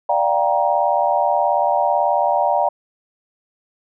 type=chord; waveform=sine; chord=G minor seventh; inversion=second; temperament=just; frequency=588 / 705.6 / 784 / 940.8 Hz; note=D5 / F5 / G5 / Bb5; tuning=+2 / +18 / 0 / +16 cents; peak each=-20 dBFS; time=0.09-2.69 s; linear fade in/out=5 ms; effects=none